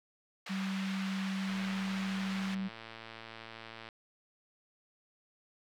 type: band-pass noise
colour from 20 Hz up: pink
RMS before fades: -44 dBFS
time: 0.46-2.55 s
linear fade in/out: 5 ms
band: 1200 to 3400 Hz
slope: 12 dB/octave
type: tone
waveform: sine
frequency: 192.4 Hz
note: G3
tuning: 32 cents flat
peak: -33 dBFS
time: 0.49-2.69 s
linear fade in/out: 20 ms
type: click train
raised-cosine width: 0.3 ms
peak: -30 dBFS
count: 272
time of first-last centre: 1.49-3.888 s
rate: 113 Hz
effects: none